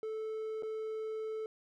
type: tone with dropouts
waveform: triangle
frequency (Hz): 437.8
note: A4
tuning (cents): -9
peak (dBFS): -34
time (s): 0.03-1.46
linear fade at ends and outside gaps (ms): 1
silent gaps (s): 0.624-0.632
effects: none